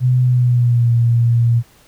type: tone with pitch glide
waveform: sine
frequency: 126.2 to 117.75 Hz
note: B2 to A#2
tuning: +38 to +18 cents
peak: -10 dBFS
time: 0-1.63 s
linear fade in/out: 50 ms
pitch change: -120 cents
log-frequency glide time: 0.21-0.92 s
effects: pink hiss -50 dBFS RMS until 1.87 s